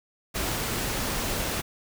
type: noise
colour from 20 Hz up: pink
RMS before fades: -29 dBFS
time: 0.34-1.62 s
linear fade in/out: 20 ms
effects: none